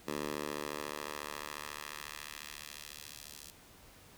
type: tone with high-pass filter sweep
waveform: 10% pulse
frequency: 74.1 Hz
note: D2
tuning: 16 cents sharp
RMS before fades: -43 dBFS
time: 0.07-3.51 s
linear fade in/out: 10 ms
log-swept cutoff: 270 to 5100 Hz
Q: 0.76
effects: pink hiss -58 dBFS RMS until 4.17 s